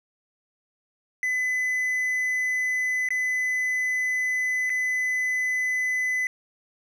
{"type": "tone with dropouts", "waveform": "triangle", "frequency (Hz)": 2010, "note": "B6", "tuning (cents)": 30, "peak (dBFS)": -21, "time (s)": [1.23, 6.27], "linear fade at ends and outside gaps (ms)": 1, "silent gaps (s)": [[3.088, 3.105], [4.696, 4.701]], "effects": []}